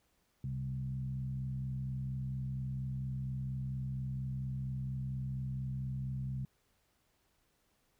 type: tone with frequency modulation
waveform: sine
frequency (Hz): 131.5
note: C3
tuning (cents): +9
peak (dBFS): -35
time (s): 0.44-6.45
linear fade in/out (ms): 2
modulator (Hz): 64.3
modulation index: 0.63
effects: pink hiss -75 dBFS RMS until 7.99 s